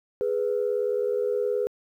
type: tone pair together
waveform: sine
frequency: 415.3 / 494.2 Hz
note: G#4 / B4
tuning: 0 / +1 cents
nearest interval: minor third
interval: 301 cents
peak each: -25 dBFS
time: 0.21-1.67 s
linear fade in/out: 0 ms
effects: tanh soft clip ceiling -16 dBFS + 10-bit